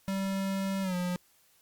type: tone with pitch glide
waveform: square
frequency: 193.9 to 178.84 Hz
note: G3 to F3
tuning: -19 to +41 cents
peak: -30 dBFS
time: 0.08-1.16 s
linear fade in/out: 0 ms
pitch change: -140 cents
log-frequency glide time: 0.82-0.95 s
effects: white hiss -65 dBFS RMS until 1.61 s + Opus 48 kbps